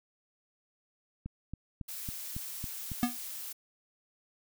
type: click train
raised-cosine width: 5 ms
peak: -26 dBFS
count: 7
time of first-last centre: 1.26-2.917 s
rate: 3.62 Hz
type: noise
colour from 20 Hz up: blue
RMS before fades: -41 dBFS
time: 1.88-3.53 s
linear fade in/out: 10 ms
type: tone with exponential decay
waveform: square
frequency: 243.1 Hz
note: B3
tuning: 27 cents flat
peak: -22 dBFS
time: 3.03-3.17 s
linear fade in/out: 0 ms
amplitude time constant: 30 ms
effects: none